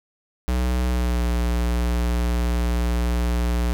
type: tone with pitch glide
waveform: square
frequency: 62 to 59.61 Hz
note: B1 to A#1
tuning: +7 to +39 cents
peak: -20 dBFS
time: 0.48-3.73 s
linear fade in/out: 0 ms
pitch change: -68 cents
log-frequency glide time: 0.87-1.23 s
effects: none